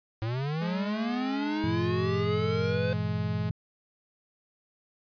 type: linear sweep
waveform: square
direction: up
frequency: 107.1 to 510 Hz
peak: -29 dBFS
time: 0.22-2.93 s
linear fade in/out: 0 ms
type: tone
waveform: sawtooth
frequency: 210.3 Hz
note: G#3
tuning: 22 cents sharp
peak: -31 dBFS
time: 0.61-3.5 s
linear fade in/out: 10 ms
type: chord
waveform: sine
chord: E diminished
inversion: first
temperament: just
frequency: 98.89 / 118.67 / 164.81 Hz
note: G2 / Bb2 / E3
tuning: +16 / +31 / 0 cents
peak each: -32 dBFS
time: 1.64-3.51 s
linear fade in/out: 0 ms
effects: resampled to 11025 Hz